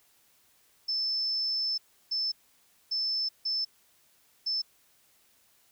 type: tone bursts at uneven times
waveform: sine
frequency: 5274 Hz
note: E8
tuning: in tune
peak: -27 dBFS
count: 5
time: 0.88-1.78 / 2.11-2.32 / 2.91-3.29 / 3.45-3.65 / 4.46-4.62 s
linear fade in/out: 10 ms
effects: white hiss -65 dBFS RMS until 5.71 s